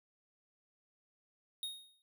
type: tone with exponential decay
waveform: square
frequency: 3729 Hz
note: A#7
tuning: in tune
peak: -36 dBFS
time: 1.63-2.02 s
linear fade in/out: 1 ms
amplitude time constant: 84 ms
effects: none